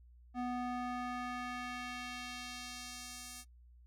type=tone with band-pass filter sweep; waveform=square; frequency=246.9 Hz; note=B3; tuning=in tune; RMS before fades=-42 dBFS; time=0.34-3.45 s; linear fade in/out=50 ms; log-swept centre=600 to 8900 Hz; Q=0.92; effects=noise-tail reverb RT60 0.1 s tail -20 dB re dry + added 60 Hz sine -57 dBFS peak until 3.86 s